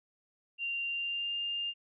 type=tone with pitch glide; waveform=sine; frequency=2775 to 2806 Hz; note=F7 to F7; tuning=-12 to +8 cents; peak=-32 dBFS; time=0.58-1.74 s; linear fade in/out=50 ms; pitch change=+20 cents; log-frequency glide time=0.85-1.36 s; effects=none